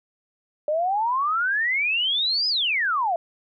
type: exponential two-way sweep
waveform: sine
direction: up then down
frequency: 587.3 to 5110 to 650 Hz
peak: -20 dBFS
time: 0.68-3.16 s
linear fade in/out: 2 ms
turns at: 2.48 s
effects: none